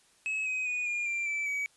triangle tone with pitch steps, 2575 / 2522 / 2470 / 2419 / 2369 / 2321 / 2273 Hz, E7 / D#7 / D#7 / D#7 / D7 / D7 / C#7, -41 / +23 / -13 / -49 / +14 / -21 / +43 cents, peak -28 dBFS, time 0.26-1.66 s, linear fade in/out 0 ms, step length 200 ms, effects white hiss -64 dBFS RMS until 1.76 s + resampled to 24000 Hz

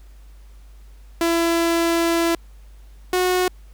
sawtooth tone pair in turn, 335.5 / 364.9 Hz, E4 / F#4, +31 / -24 cents, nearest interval minor second, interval 145 cents, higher second, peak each -13 dBFS, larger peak neither, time 1.21-2.35 / 3.13-3.48 s, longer first, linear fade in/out 2 ms, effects added 50 Hz sine -41 dBFS peak until 3.73 s + pink hiss -58 dBFS RMS until 3.73 s

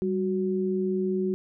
sine tone pair together, 195.04 / 370 Hz, G3 / F#4, -8 / 0 cents, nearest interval major seventh, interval 1108 cents, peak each -27 / -26 dBFS, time 0.02-1.34 s, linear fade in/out 0 ms, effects none

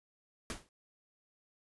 pink noise with exponential decay, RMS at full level -36 dBFS, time 0.5-0.69 s, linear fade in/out 1 ms, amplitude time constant 40 ms, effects resampled to 24000 Hz

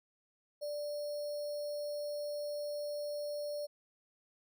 sine tone with sample-and-hold, 587.3 Hz, D5, in tune, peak -36 dBFS, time 0.61-3.67 s, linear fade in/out 20 ms, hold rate 4900 Hz, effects none

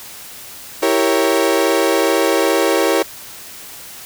35% pulse chord, E diminished seventh, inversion none, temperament equal, 329.6 / 392 / 466.2 / 554.4 Hz, E4 / G4 / Bb4 / Db5, 0 / 0 / 0 / 0 cents, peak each -17 dBFS, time 0.82-3.03 s, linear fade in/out 10 ms, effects white hiss -35 dBFS RMS until 4.05 s

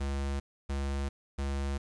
square tone bursts, 69.3 Hz, C#2, in tune, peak -31 dBFS, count 3, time 0-1.78 s, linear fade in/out 10 ms, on 400 ms, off 290 ms, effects resampled to 22050 Hz + 10-bit

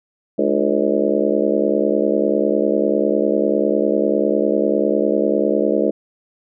harmonic tone with a mistuned harmonic, 70 Hz, C#2, 18 cents sharp, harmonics 3 / 4 / 5 / 6 / 7 / 8 / 9, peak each -23 / -22 / -22 / -22 / -21 / -22 / -25 dBFS, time 0.38-5.91 s, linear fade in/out 10 ms, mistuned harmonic 4, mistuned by +110 cents, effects none

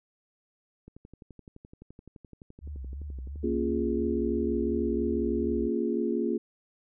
click train, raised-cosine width 3 ms, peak -34 dBFS, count 30, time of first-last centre 0.88-3.359 s, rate 11.7 Hz
sine tone with vibrato, 68.6 Hz, C#2, 17 cents flat, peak -35 dBFS, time 2.61-5.7 s, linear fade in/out 50 ms, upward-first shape sine, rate 2.9 Hz, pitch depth 130 cents each way
sine chord, Bb minor seventh, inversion none, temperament equal, 233.1 / 277.2 / 349.2 / 415.3 Hz, Bb3 / Db4 / F4 / Ab4, 0 / 0 / 0 / 0 cents, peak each -30 / -33 / -30 / -32 dBFS, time 3.43-6.38 s, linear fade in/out 10 ms
effects none

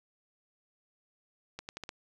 accelerating click train, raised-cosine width 0.2 ms, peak -23 dBFS, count 5, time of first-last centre 1.59-1.891 s, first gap 99 ms, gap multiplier 0.82, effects none

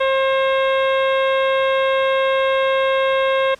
harmonic tone with a mistuned harmonic, 534 Hz, C5, 35 cents sharp, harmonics 1 / 2 / 3 / 4 / 5 / 6 / 7, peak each -16 / -22 / -26 / -28 / -30 / -32 / -33 dBFS, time 0-3.55 s, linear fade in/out 10 ms, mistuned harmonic 6, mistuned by +35 cents, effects pink hiss -48 dBFS RMS until 3.59 s + low-pass 9000 Hz 12 dB/octave

